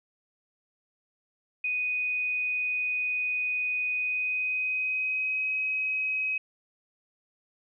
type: tone with pitch glide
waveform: sine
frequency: 2489 to 2537 Hz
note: D#7 to D#7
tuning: 0 to +33 cents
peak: -26 dBFS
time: 1.64-6.38 s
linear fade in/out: 5 ms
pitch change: +33 cents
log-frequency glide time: 3.92-5.52 s
effects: none